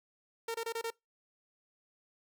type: tone bursts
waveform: sawtooth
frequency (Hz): 457.8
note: A#4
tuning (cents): -31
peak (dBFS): -30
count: 5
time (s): 0.48-0.904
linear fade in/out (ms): 5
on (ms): 64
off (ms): 26
effects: noise-tail reverb RT60 0.2 s tail -24 dB re dry